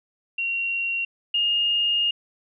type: tone pair in turn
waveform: sine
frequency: 2749 / 2839 Hz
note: F7 / F7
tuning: -28 / +28 cents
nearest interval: minor second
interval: 56 cents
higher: second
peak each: -23 / -19 dBFS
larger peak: second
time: 0.38-1.05 / 1.34-2.11 s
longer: second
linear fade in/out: 5 ms
effects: none